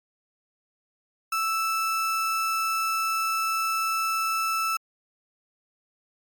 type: tone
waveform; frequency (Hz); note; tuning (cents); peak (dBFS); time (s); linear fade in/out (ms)
35% pulse; 1318.5; E6; 0; -22; 1.32-4.77; 5
effects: MP3 96 kbps